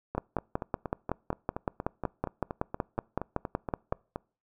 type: two click trains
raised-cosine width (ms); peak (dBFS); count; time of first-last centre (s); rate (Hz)
1; -14 / -19; 21 / 18; 0.18-3.925 / 0.15-4.159; 5.34 / 4.24
effects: noise-tail reverb RT60 0.4 s tail -26 dB re dry